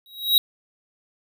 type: tone with exponential growth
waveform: square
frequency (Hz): 3831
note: A#7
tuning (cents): +47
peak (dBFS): -11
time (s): 0.06-0.38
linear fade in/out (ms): 1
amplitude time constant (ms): 68
effects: none